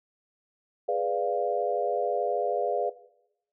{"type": "chord", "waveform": "sine", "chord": "G# diminished seventh", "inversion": "none", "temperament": "equal", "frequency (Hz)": [415.3, 493.9, 587.3, 698.5], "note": ["G#4", "B4", "D5", "F5"], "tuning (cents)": [0, 0, 0, 0], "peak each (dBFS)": [-31, -29, -30, -29], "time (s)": [0.88, 2.9], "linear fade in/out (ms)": 10, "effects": ["noise-tail reverb RT60 0.8 s tail -17 dB re dry"]}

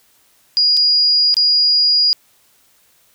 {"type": "tone with dropouts", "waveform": "sine", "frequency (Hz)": 4875, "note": "D#8", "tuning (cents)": -36, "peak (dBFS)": -10, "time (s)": [0.57, 2.13], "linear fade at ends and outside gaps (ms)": 0, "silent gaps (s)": [[0.768, 0.772], [1.342, 1.368]], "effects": ["white hiss -55 dBFS RMS until 3.14 s"]}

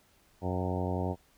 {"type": "harmonic tone with a mistuned harmonic", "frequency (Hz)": 91.3, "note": "F#2", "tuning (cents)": -23, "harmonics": [1, 2, 3, 4, 5, 6, 7, 8, 9, 10], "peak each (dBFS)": [-33, -36, -38, -39, -40, -41, -41, -42, -43, -43], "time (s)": [0.41, 1.16], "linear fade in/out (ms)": 50, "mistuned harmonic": 9, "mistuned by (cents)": -37, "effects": ["pink hiss -65 dBFS RMS until 1.37 s"]}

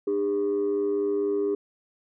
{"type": "tone pair together", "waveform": "sine", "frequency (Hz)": [300, 404.2], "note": ["D4", "G#4"], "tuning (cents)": [37, -47], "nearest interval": "perfect fourth", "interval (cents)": 516, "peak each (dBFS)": [-28, -22], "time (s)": [0.07, 1.55], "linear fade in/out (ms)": 5, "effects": ["tanh soft clip ceiling -19 dBFS"]}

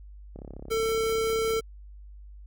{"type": "click train", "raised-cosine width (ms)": 2, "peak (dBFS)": -28, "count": 43, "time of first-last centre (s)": [0.36, 1.595], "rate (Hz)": 34}
{"type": "tone", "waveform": "square", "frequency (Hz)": 447.5, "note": "A4", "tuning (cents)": 29, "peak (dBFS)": -25, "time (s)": [0.7, 1.61], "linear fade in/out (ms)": 20}
{"effects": ["added 50 Hz sine -43 dBFS peak until 2.46 s"]}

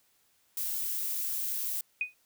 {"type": "noise", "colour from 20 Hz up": "violet", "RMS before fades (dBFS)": -33, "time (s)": [0.57, 1.81], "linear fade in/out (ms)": 2}
{"type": "tone with exponential decay", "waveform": "sine", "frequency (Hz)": 2489, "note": "D#7", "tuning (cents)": 0, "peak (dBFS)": -24, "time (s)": [2.01, 2.14], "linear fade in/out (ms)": 2, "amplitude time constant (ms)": 27}
{"effects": ["white hiss -69 dBFS RMS until 2.25 s"]}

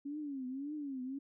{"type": "tone with vibrato", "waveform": "sine", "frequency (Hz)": 277.2, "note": "C#4", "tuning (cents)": 0, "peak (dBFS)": -38, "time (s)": [0.05, 1.19], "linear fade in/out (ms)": 10, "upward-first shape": "triangle", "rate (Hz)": 1.8, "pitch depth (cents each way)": 180, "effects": []}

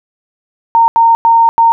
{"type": "tone bursts at uneven times", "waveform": "sine", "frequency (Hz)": 919, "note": "A#5", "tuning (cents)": -25, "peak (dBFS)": -4, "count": 4, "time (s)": [[0.75, 0.88], [0.96, 1.15], [1.25, 1.49], [1.58, 1.72]], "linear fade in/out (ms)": 0, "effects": []}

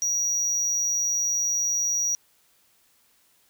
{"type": "tone", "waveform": "triangle", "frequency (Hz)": 5770, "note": "F#8", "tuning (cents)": -44, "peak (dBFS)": -21, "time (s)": [0.02, 2.15], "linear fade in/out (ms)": 0, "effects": ["white hiss -63 dBFS RMS until 3.49 s"]}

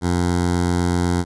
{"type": "tone with notch filter", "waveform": "15% pulse", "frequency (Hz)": 88, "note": "F2", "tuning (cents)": 14, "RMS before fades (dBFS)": -19, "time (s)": [0.01, 1.25], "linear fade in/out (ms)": 50, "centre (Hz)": 2600, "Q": 1.5, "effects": ["resampled to 24000 Hz"]}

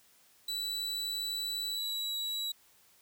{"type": "tone with pitch glide", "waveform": "40% pulse", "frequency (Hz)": [3951, 3899], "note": ["B7", "B7"], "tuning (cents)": [0, -23], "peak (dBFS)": -32, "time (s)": [0.48, 2.52], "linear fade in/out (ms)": 5, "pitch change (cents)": -23, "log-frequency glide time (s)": [1.68, 1.99], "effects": ["white hiss -64 dBFS RMS until 3.01 s"]}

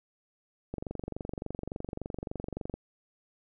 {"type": "click train", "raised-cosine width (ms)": 2, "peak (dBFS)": -22, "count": 48, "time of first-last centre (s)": [0.74, 2.74], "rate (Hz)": 23.5, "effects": []}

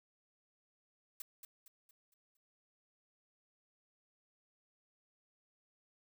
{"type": "noise with echo", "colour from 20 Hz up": "blue", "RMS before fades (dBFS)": -45, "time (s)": [1.2, 1.22], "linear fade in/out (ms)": 2, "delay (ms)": 230, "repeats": 5, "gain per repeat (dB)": -7, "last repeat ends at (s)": 2.37, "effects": []}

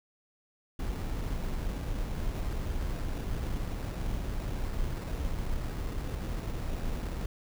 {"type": "noise with sample-and-hold", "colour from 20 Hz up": "brown", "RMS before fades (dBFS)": -33, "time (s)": [0.79, 7.26], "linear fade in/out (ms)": 5, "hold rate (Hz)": 3150, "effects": []}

